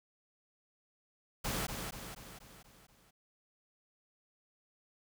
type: noise with echo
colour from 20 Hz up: pink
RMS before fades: -36 dBFS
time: 1.44-1.67 s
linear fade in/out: 10 ms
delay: 240 ms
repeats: 6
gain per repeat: -5 dB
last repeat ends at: 3.11 s
effects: none